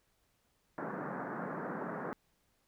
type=band-pass noise; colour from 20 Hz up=pink; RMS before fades=-40 dBFS; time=0.78-2.13 s; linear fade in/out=0 ms; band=150 to 1700 Hz; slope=48 dB/octave; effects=pink hiss -75 dBFS RMS until 2.67 s